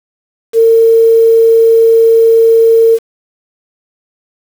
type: tone with quantisation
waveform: sine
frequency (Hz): 454.5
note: A#4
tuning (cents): -44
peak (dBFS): -3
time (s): 0.53-2.99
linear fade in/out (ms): 50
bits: 5
effects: none

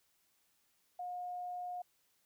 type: tone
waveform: sine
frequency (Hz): 717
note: F5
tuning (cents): +45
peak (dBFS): -39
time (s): 0.99-1.82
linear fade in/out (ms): 5
effects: white hiss -75 dBFS RMS until 2.25 s

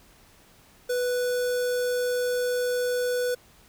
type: tone with notch filter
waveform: square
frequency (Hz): 493.9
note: B4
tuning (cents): 0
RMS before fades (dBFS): -26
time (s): 0.89-3.35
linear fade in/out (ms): 10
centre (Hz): 2600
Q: 1.7
effects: pink hiss -56 dBFS RMS until 3.68 s

